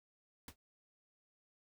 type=noise with exponential decay; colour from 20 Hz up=pink; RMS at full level=-43 dBFS; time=0.48-0.56 s; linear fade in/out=2 ms; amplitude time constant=16 ms; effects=none